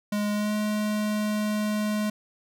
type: tone with pitch glide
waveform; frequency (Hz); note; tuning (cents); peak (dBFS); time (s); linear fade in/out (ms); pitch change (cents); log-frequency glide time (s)
square; 207.7 to 211.3; G#3 to G#3; 0 to +30; -25; 0.12-2.1; 5; +30; 0.32-0.54
effects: none